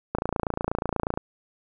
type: click train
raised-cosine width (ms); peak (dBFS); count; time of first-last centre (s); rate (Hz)
1; -11; 30; 0.15-1.175; 28.3
effects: none